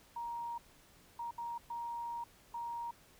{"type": "tone bursts at uneven times", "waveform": "sine", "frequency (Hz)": 940, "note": "A#5", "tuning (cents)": 14, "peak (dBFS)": -38, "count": 5, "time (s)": [[0.16, 0.58], [1.19, 1.31], [1.38, 1.58], [1.7, 2.24], [2.54, 2.91]], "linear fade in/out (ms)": 5, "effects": ["pink hiss -63 dBFS RMS until 3.19 s"]}